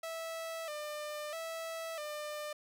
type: tone with vibrato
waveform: sawtooth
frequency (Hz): 626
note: D#5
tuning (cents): +10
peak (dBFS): -35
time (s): 0.03-2.53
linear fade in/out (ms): 5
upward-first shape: square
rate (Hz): 0.77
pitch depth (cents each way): 77
effects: none